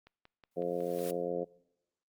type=click train; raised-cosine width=0.3 ms; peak=-39 dBFS; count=6; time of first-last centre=0.07-0.989 s; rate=5.44 Hz
type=noise with exponential growth; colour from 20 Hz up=white; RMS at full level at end=-42 dBFS; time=0.51-1.11 s; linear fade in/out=5 ms; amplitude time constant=130 ms
type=harmonic tone; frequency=87.31 Hz; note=F2; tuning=in tune; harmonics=2 / 3 / 4 / 5 / 6 / 7 / 8; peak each=-42 / -44 / -40 / -36 / -35 / -44 / -43 dBFS; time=0.56-1.45 s; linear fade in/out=20 ms
effects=noise-tail reverb RT60 0.8 s tail -24 dB re dry + Opus 48 kbps